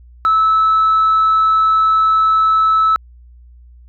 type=tone; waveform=sine; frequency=1305 Hz; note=E6; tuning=18 cents flat; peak=-8 dBFS; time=0.25-2.96 s; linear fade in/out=0 ms; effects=tanh soft clip ceiling -7 dBFS + added 60 Hz sine -39 dBFS peak until 3.88 s